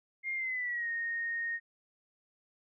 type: tone with pitch glide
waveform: sine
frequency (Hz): 2119 to 1855.4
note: C7 to A#6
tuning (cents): +21 to -9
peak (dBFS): -32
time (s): 0.23-1.6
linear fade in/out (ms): 50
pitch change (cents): -230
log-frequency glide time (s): 0.35-0.89
effects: none